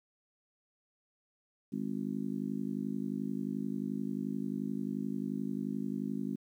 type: harmonic tone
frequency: 51.4 Hz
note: G#1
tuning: 17 cents flat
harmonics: 3 / 4 / 5 / 6 / 7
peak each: -44 / -36 / -37 / -46 / -47 dBFS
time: 1.72-6.36 s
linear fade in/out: 10 ms
effects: 11-bit